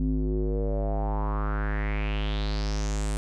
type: tone with low-pass filter sweep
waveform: square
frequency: 51.91 Hz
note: G#1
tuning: in tune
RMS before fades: -27 dBFS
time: 0-3.17 s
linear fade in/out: 0 ms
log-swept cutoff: 240 to 9100 Hz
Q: 4.7
effects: none